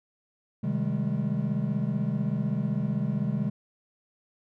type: chord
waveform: triangle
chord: Ab major seventh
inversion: first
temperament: equal with one note detuned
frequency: 130.81 / 155.56 / 196 / 211.8 Hz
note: C3 / Eb3 / G3 / Ab3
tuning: 0 / 0 / 0 / +34 cents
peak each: -29 dBFS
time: 0.63-3.5 s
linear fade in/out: 10 ms
effects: none